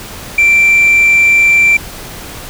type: tone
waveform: sine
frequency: 2349 Hz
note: D7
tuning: in tune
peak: -3 dBFS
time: 0.38-1.77 s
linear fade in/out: 5 ms
effects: tanh soft clip ceiling -3 dBFS + pink hiss -28 dBFS RMS until 2.49 s